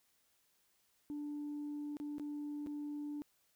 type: tone with dropouts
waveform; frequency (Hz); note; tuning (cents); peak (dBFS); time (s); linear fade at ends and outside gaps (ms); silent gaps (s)
sine; 293.7; D4; 0; -38; 1.1-3.22; 0; 1.969-2 / 2.183-2.197 / 2.663-2.67
effects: tanh soft clip ceiling -37 dBFS + white hiss -75 dBFS RMS until 3.55 s